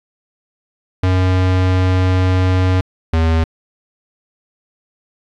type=tone pair in turn; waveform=square; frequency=92.5 / 81.25 Hz; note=F#2 / E2; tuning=0 / -24 cents; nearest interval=major second; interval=224 cents; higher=first; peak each=-12 dBFS; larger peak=neither; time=1.03-2.81 / 3.13-3.44 s; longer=first; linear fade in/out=5 ms; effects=low-pass 4000 Hz 12 dB/octave + 9-bit